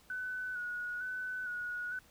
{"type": "tone with vibrato", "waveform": "sine", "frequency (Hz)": 1480, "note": "F#6", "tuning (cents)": 0, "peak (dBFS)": -36, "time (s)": [0.1, 1.99], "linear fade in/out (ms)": 2, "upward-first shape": "square", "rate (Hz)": 1.1, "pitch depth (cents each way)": 28, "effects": ["pink hiss -63 dBFS RMS until 2.1 s"]}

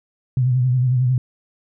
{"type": "tone with vibrato", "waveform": "sine", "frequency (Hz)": 126.5, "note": "B2", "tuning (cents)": 42, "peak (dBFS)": -14, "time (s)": [0.37, 1.18], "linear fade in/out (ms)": 2, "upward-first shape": "sine", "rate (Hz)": 11, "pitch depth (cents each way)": 60, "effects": []}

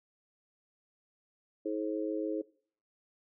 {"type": "harmonic tone", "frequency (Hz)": 106.7, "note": "G#2", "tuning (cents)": 47, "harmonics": [3, 4, 5], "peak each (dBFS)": [-34, -36, -38], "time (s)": [1.65, 2.42], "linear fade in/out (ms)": 10, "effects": ["noise-tail reverb RT60 0.5 s tail -21 dB re dry"]}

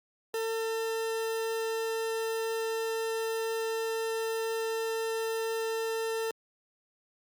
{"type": "tone", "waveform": "40% pulse", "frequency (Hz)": 449.5, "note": "A4", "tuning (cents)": 37, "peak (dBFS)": -29, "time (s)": [0.34, 6.31], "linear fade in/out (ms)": 2, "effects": ["Opus 48 kbps"]}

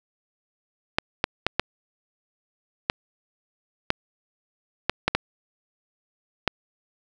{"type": "clicks", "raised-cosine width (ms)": 0.3, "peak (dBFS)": -3, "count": 10, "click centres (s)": [0.985, 1.241, 1.466, 1.596, 2.899, 3.904, 4.896, 5.08, 5.15, 6.477], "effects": []}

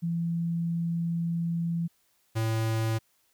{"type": "tone pair in turn", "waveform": ["sine", "square"], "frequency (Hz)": [168.4, 111.91], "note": ["E3", "A2"], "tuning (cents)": [37, 30], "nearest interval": "perfect fifth", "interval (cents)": 707, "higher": "first", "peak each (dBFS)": -26, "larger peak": "neither", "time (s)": [[0.02, 1.88], [2.35, 2.99]], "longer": "first", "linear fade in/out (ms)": 20, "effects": ["white hiss -69 dBFS RMS until 3.33 s"]}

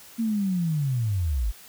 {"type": "linear sweep", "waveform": "sine", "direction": "down", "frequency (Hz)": [232.8, 46.25], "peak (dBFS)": -22, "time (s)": [0.18, 1.52], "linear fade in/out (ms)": 20, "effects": ["white hiss -48 dBFS RMS until 1.68 s"]}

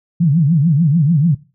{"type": "tone with vibrato", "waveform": "sine", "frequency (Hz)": 155.1, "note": "D#3", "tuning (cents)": -5, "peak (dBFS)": -9, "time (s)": [0.2, 1.35], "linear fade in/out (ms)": 10, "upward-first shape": "triangle", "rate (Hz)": 6.8, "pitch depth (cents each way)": 280, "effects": ["noise-tail reverb RT60 0.3 s tail -18 dB re dry"]}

